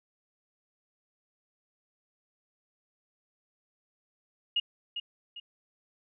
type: tone with echo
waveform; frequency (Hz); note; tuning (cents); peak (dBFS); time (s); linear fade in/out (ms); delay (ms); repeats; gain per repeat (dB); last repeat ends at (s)
sine; 2862; F7; +42; -24; 4.56-4.6; 5; 400; 2; -8; 5.4
effects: none